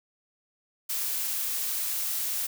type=noise; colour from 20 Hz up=blue; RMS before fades=-30 dBFS; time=0.89-2.47 s; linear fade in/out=10 ms; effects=none